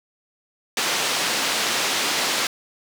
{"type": "band-pass noise", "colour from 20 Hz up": "white", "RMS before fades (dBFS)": -23, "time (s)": [0.77, 2.47], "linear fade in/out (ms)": 2, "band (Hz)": [230, 5200], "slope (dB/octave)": 12, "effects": []}